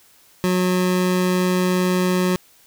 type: tone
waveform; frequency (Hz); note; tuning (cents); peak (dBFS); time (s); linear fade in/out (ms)
25% pulse; 182.3; F#3; -25; -13; 0.44-2.36; 0
effects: white hiss -53 dBFS RMS until 2.66 s